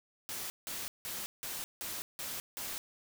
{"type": "noise bursts", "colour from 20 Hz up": "white", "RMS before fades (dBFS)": -40, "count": 7, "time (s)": [0.29, 2.78], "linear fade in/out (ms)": 0, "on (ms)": 210, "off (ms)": 170, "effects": []}